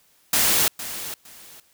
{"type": "noise with echo", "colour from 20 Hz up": "white", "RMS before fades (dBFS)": -19, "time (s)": [0.33, 0.68], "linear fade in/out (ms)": 2, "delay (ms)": 460, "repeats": 2, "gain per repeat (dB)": -13, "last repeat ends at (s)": 1.6, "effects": ["white hiss -60 dBFS RMS until 1.73 s"]}